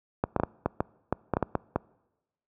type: clicks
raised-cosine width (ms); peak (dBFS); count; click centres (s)
1; -10; 12; 0.239 / 0.363 / 0.399 / 0.435 / 0.66 / 0.805 / 1.126 / 1.337 / 1.369 / 1.427 / 1.553 / 1.76
effects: noise-tail reverb RT60 1.0 s tail -25 dB re dry + high-pass 60 Hz 12 dB/octave